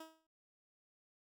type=tone with exponential decay; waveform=15% pulse; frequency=320 Hz; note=D#4; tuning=49 cents sharp; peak=-40 dBFS; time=0-0.27 s; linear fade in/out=5 ms; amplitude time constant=57 ms; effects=none